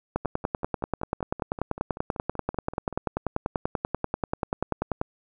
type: two click trains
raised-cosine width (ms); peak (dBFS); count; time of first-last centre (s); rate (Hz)
1; -22 / -11; 15 / 51; 0.25-2.927 / 0.16-5.014; 5.23 / 10.3
effects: none